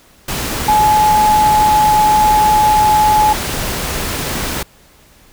sine tone in noise, 850 Hz, G#5, 40 cents sharp, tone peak -8 dBFS, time 0.68-3.33 s, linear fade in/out 5 ms, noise pink, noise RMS -20 dBFS, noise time 0.28-4.63 s, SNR +9 dB, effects pink hiss -47 dBFS RMS until 5.32 s

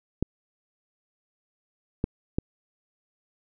clicks, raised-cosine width 3 ms, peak -11 dBFS, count 3, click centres 0.226 / 2.041 / 2.385 s, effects none

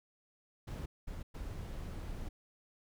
brown noise bursts at uneven times, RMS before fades -42 dBFS, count 3, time 0.67-0.86 / 1.07-1.23 / 1.34-2.29 s, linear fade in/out 10 ms, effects none

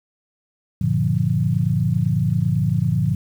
sine chord, G minor seventh, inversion none, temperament equal with one note detuned, 96.76 / 116.54 / 146.83 / 174.61 Hz, G2 / Bb2 / D3 / F3, -22 / 0 / 0 / 0 cents, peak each -25 / -21 / -21 / -22 dBFS, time 0.81-3.15 s, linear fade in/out 5 ms, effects 8-bit

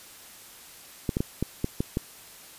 clicks, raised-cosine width 3 ms, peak -12 dBFS, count 7, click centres 1.092 / 1.169 / 1.205 / 1.426 / 1.644 / 1.805 / 1.971 s, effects white hiss -48 dBFS RMS until 2.58 s + resampled to 32000 Hz

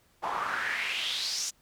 pink noise with band-pass filter sweep, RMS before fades -32 dBFS, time 0.22-1.51 s, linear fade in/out 20 ms, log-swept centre 870 to 6600 Hz, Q 4.2, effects pink hiss -66 dBFS RMS until 1.61 s

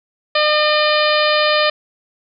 harmonic tone with a mistuned harmonic, 605 Hz, D#5, 49 cents flat, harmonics 1 / 2 / 3 / 4 / 5 / 6 / 7 / 8, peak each -16 / -19 / -21 / -22 / -23 / -24 / -24 / -25 dBFS, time 0.35-1.7 s, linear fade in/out 5 ms, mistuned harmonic 7, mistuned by -23 cents, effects none

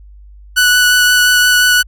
sawtooth tone with vibrato, 1480 Hz, F#6, in tune, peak -4 dBFS, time 0.56-1.83 s, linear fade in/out 20 ms, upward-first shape sine, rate 5.7 Hz, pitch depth 10 cents each way, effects added 50 Hz sine -35 dBFS peak until 1.87 s

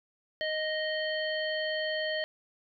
harmonic tone, 622.3 Hz, D#5, in tune, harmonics 1 / 3 / 5 / 7, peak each -32 / -34 / -37 / -41 dBFS, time 0.41-2.24 s, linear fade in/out 0 ms, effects none

